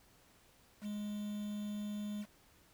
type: tone with quantisation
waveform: triangle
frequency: 208 Hz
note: G#3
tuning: 3 cents sharp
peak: -36 dBFS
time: 0.81-2.26 s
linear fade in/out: 50 ms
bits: 9
effects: pink hiss -66 dBFS RMS until 2.73 s